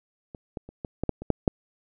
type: clicks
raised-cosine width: 2 ms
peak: -26 / -19 / -29 / -19 / -13 / -10 / -23 / -7 / -6 dBFS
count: 9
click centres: 0.348 / 0.572 / 0.69 / 0.848 / 1.036 / 1.093 / 1.22 / 1.303 / 1.478 s
effects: none